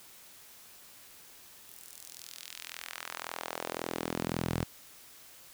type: tone with high-pass filter sweep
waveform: sawtooth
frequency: 41.89 Hz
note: E1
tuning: 29 cents sharp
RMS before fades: -39 dBFS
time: 1.68-4.64 s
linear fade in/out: 10 ms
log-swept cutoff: 12000 to 110 Hz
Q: 1.1
effects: white hiss -54 dBFS RMS until 5.53 s